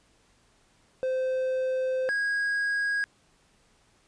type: tone pair in turn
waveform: triangle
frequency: 518 / 1644.5 Hz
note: C5 / G#6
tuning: -17 / -18 cents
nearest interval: octave + minor sixth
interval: 1999 cents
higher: second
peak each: -23 dBFS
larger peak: neither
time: 1.03-2.09 / 2.09-3.04 s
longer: first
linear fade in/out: 0 ms
effects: pink hiss -64 dBFS RMS until 4.07 s + resampled to 22050 Hz